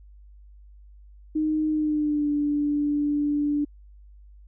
sine tone with pitch glide, 309.1 to 292.4 Hz, D#4 to D4, -11 to -7 cents, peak -21 dBFS, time 1.35-3.65 s, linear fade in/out 10 ms, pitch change -96 cents, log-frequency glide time 1.69-2.3 s, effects added 50 Hz sine -46 dBFS peak until 4.47 s

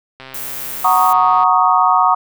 click train, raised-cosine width 0.3 ms, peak -18 dBFS, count 164, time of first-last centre 0.2-1.435 s, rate 132 Hz
violet noise, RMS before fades -26 dBFS, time 0.34-1.13 s, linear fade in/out 5 ms
sine chord, D# minor seventh, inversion first, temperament equal, 740 / 932.3 / 1108.7 / 1244.5 Hz, F#5 / A#5 / C#6 / D#6, 0 / 0 / 0 / 0 cents, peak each -15 dBFS, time 0.84-2.15 s, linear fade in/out 10 ms
effects none

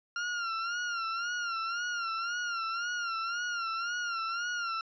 40% pulse tone with vibrato, 1390 Hz, F6, 9 cents flat, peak -31 dBFS, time 0.16-4.81 s, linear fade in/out 2 ms, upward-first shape sine, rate 1.9 Hz, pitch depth 74 cents each way, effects resampled to 16000 Hz

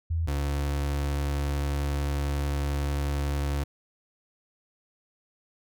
sine / 35% pulse tone pair in turn, 82.41 / 71.14 Hz, E2 / C#2, 0 / +45 cents, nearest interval minor third, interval 255 cents, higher first, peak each -24 dBFS, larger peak neither, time 0.1-0.27 / 0.27-3.64 s, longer second, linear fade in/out 10 ms, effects none

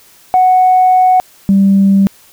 sine tone pair in turn, 740 / 196 Hz, F#5 / G3, 0 / 0 cents, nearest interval octave + major seventh, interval 2300 cents, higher first, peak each -4 dBFS, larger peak neither, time 0.34-1.2 / 1.49-2.07 s, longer first, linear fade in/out 0 ms, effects tanh soft clip ceiling -1 dBFS + white hiss -44 dBFS RMS until 2.32 s

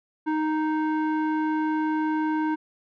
square tone with low-pass filter, 310.9 Hz, D#4, 1 cent flat, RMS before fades -25 dBFS, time 0.26-2.56 s, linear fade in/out 20 ms, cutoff 1300 Hz, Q 1.8, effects none

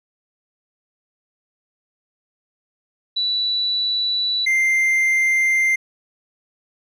sine / triangle tone pair in turn, 3951 / 2093 Hz, B7 / C7, 0 / 0 cents, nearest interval major seventh, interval 1100 cents, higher first, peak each -18 / -13 dBFS, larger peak second, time 3.16-4.46 / 4.46-5.76 s, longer neither, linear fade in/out 10 ms, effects none

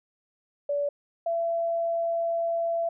sine tone pair in turn, 575 / 672.2 Hz, D5 / E5, -37 / +34 cents, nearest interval minor third, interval 271 cents, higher second, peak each -24 dBFS, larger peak neither, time 0.69-0.89 / 1.26-2.89 s, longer second, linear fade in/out 5 ms, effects none

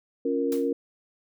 sine chord, Bb minor, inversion first, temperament equal, 277.2 / 349.2 / 466.2 Hz, Db4 / F4 / Bb4, 0 / 0 / 0 cents, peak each -27 / -31 / -26 dBFS, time 0.25-0.73 s, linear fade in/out 5 ms
white noise with exponential decay, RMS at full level -37 dBFS, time 0.52-0.72 s, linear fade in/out 1 ms, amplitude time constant 43 ms
effects none

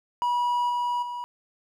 triangle tone with level steps, 970 Hz, B5, 31 cents flat, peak -20 / -22 / -29 dBFS, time 0.22-1.24 s, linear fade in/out 0 ms, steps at 0.69 / 1.02 s, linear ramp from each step 10 ms, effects none

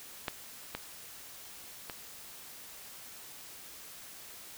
clicks, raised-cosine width 0.3 ms, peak -16 / -19 / -23 dBFS, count 3, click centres 0.282 / 0.75 / 1.898 s, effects white hiss -49 dBFS RMS until 4.57 s

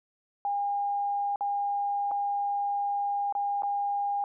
sine tone with dropouts, 809 Hz, G#5, 46 cents flat, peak -26 dBFS, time 0.45-4.24 s, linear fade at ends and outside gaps 1 ms, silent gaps 1.359-1.408 / 2.112-2.116 / 3.325-3.351 / 3.622-3.633 s, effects none

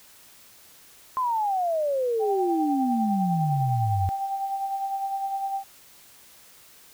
sine exponential sweep, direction down, 1051 to 89.9 Hz, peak -22 dBFS, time 1.17-4.09 s, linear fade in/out 0 ms
sine tone with tremolo, 784 Hz, G5, in tune, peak -24 dBFS, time 2.19-5.64 s, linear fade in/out 50 ms, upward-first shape sine, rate 9.9 Hz, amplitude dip 45%
effects white hiss -52 dBFS RMS until 6.93 s

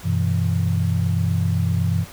sine chord, E minor, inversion first, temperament equal with one note detuned, 95.48 / 123.47 / 164.81 Hz, G2 / B2 / E3, -45 / 0 / 0 cents, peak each -20 / -24 / -22 dBFS, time 0.03-2.06 s, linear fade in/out 50 ms, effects pink hiss -41 dBFS RMS until 2.12 s

